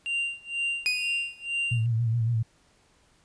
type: tone with tremolo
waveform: triangle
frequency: 2777 Hz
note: F7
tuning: 10 cents flat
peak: -23 dBFS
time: 0.06-1.86 s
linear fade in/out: 0 ms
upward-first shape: sine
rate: 2.1 Hz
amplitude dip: 95%
type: tone with exponential decay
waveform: 30% pulse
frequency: 2488 Hz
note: D#7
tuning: 1 cent flat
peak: -18 dBFS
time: 0.86-1.46 s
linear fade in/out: 0 ms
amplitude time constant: 130 ms
type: tone with vibrato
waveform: sine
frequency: 115.3 Hz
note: A#2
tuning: 19 cents flat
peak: -22 dBFS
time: 1.71-2.43 s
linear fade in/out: 10 ms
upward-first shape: sine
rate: 7.1 Hz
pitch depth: 64 cents each way
effects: pink hiss -63 dBFS RMS until 3.24 s + resampled to 22050 Hz